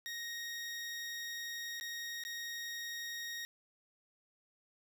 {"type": "tone with dropouts", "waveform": "20% pulse", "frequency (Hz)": 1871, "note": "A#6", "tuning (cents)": 6, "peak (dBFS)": -35, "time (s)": [0.06, 3.45], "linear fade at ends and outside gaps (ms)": 0, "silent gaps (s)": [[1.799, 1.81], [2.237, 2.25]], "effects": []}